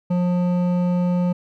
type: tone with hard clipping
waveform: sine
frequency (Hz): 178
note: F3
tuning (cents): +33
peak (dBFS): -19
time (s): 0.1-1.33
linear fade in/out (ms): 10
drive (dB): 10
effects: none